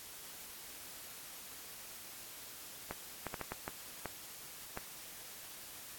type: clicks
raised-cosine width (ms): 0.5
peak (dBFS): -24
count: 8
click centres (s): 2.91 / 3.267 / 3.342 / 3.413 / 3.52 / 3.679 / 4.057 / 4.774
effects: white hiss -50 dBFS RMS until 5.98 s + AAC 64 kbps